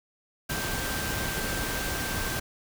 sine tone in noise, 1568 Hz, G6, in tune, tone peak -36 dBFS, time 0.49-2.4 s, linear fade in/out 10 ms, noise pink, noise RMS -31 dBFS, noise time 0.49-2.4 s, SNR -8 dB, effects none

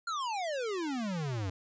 square exponential sweep, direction down, 1420 to 90 Hz, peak -33 dBFS, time 0.07-1.5 s, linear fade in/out 5 ms, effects resampled to 16000 Hz

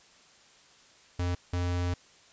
square tone bursts at uneven times, 88.5 Hz, F2, 23 cents sharp, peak -28 dBFS, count 2, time 1.19-1.35 / 1.53-1.94 s, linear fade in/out 5 ms, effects white hiss -58 dBFS RMS until 2.32 s + resampled to 16000 Hz

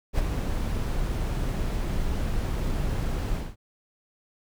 brown noise with ADSR envelope, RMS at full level -21 dBFS, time 0.13-3.56 s, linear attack 55 ms, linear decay 24 ms, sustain -6 dB, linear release 210 ms, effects none

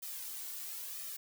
blue noise with flanger, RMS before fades -43 dBFS, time 0.02-1.17 s, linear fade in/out 10 ms, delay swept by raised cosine 1.6 to 2.8 ms, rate 1 Hz, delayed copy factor +0.7, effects none

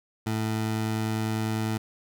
20% pulse tone, 110 Hz, A2, in tune, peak -21 dBFS, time 0.26-1.78 s, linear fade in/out 10 ms, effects none

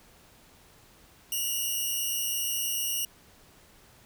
5% pulse tone pair together, 2811 / 2917 Hz, F7 / F#7, +11 / -25 cents, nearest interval minor second, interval 64 cents, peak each -22 dBFS, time 1.32-3.05 s, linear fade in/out 2 ms, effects pink hiss -57 dBFS RMS until 4.05 s

